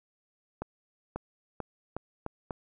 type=accelerating click train; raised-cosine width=1 ms; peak=-20 dBFS; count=6; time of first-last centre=0.62-2.508 s; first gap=540 ms; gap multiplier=0.82; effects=none